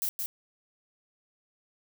violet noise with echo, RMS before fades -30 dBFS, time 0.02-0.09 s, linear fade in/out 0 ms, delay 170 ms, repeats 1, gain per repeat -3 dB, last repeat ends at 0.26 s, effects none

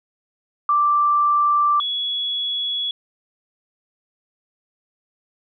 sine tone pair in turn, 1174.7 / 3375 Hz, D6 / G#7, 0 / +27 cents, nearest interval octave + tritone, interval 1827 cents, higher second, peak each -14 / -21 dBFS, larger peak first, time 0.69-1.8 / 1.8-2.91 s, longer neither, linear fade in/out 2 ms, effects none

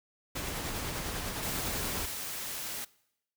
pink noise with tremolo, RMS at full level -35 dBFS, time 0.35-2.06 s, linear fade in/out 10 ms, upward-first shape sine, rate 10 Hz, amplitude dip 25%
white noise, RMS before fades -38 dBFS, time 1.42-2.85 s, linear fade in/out 10 ms
effects noise-tail reverb RT60 0.8 s tail -22 dB re dry

